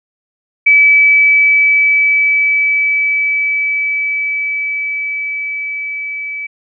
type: tone with level ramp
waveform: sine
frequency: 2297 Hz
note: D7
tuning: 39 cents flat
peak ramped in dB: -4 to -20 dBFS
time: 0.66-6.47 s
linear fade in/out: 10 ms
effects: none